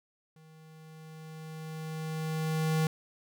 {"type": "tone with level ramp", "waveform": "square", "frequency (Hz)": 158.1, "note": "D#3", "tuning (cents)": 28, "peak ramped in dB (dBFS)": [-55, -25], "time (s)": [0.36, 2.87], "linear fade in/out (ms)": 2, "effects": []}